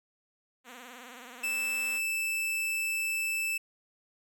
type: tone with vibrato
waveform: 5% pulse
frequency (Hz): 246.9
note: B3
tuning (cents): 0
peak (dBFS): -34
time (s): 0.64-2.01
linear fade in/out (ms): 50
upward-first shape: triangle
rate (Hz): 19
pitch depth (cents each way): 120
type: tone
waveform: 45% pulse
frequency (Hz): 2637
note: E7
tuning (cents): 0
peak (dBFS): -29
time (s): 1.43-3.58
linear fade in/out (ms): 10
effects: none